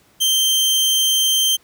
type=tone; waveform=sawtooth; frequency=3138 Hz; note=G7; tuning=1 cent sharp; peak=-11 dBFS; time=0.2-1.57 s; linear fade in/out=20 ms; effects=pink hiss -55 dBFS RMS until 1.63 s + high-pass 60 Hz 12 dB/octave